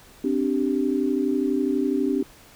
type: chord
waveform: sine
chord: C suspended second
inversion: none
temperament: equal with one note detuned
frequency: 261.6 / 293.7 / 389.5 Hz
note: C4 / D4 / G4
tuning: 0 / 0 / -11 cents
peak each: -24 / -24 / -26 dBFS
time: 0.24-2.23 s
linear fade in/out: 5 ms
effects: pink hiss -50 dBFS RMS until 2.55 s